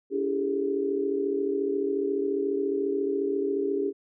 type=tone cluster; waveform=sine; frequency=284.4 / 332.5 / 400.8 / 435.1 Hz; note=C#4 / E4 / G4 / A4; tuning=+45 / +15 / +38 / -19 cents; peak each=-31 / -35 / -26 / -35 dBFS; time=0.1-3.93 s; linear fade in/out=50 ms; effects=none